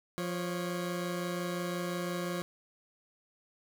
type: tone pair together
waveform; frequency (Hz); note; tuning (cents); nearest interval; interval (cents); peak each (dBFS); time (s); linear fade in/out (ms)
20% pulse; 175.43 / 552; F3 / C#5; +8 / -7; octave + minor sixth; 1985; -29 / -35; 0.18-2.42; 0
effects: none